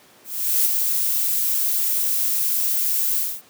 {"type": "noise with ADSR envelope", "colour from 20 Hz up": "violet", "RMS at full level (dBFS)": -17, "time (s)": [0.24, 3.42], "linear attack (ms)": 410, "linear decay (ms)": 21, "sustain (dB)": -4, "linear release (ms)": 240, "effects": ["pink hiss -51 dBFS RMS until 3.49 s", "high-pass 200 Hz 12 dB/octave"]}